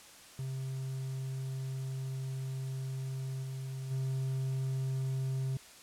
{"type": "tone with level steps", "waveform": "triangle", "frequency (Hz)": 132.4, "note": "C3", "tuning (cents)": 21, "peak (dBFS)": [-33, -35, -29], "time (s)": [0.39, 5.57], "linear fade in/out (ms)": 2, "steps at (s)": [3.42, 3.9], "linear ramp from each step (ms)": 20, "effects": ["white hiss -54 dBFS RMS until 5.82 s", "low-pass 10000 Hz 12 dB/octave"]}